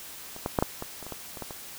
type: clicks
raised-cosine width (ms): 1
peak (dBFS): -28 / -14 / -8 / -8 / -19 / -27 / -26 / -21 / -26 / -20 / -24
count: 11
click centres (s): 0.364 / 0.461 / 0.588 / 0.625 / 0.824 / 1.027 / 1.066 / 1.123 / 1.372 / 1.423 / 1.508
effects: white hiss -43 dBFS RMS until 1.78 s